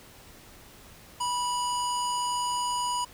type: tone with low-pass filter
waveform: square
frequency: 979 Hz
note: B5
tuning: 15 cents flat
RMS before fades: -29 dBFS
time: 1.2-3.05 s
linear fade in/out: 10 ms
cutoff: 8300 Hz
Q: 2.4
effects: pink hiss -51 dBFS RMS until 3.13 s